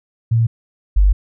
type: tone pair in turn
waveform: sine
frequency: 114.6 / 48.91 Hz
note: A#2 / G1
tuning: -29 / -3 cents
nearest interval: octave + minor third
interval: 1474 cents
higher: first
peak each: -11 / -8 dBFS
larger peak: second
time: 0.31-0.47 / 0.96-1.13 s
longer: second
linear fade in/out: 10 ms
effects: none